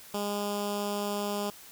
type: tone with notch filter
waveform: 10% pulse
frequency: 204.6 Hz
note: G#3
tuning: 26 cents flat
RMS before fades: -32 dBFS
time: 0.14-1.5 s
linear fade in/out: 2 ms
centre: 1800 Hz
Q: 1
effects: white hiss -50 dBFS RMS until 1.71 s